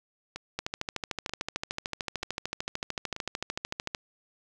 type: two click trains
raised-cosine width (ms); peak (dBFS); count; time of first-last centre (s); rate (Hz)
0.2; -14 / -20; 46 / 4; 0.59-3.948 / 0.36-3.164; 13.4 / 1.07
effects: none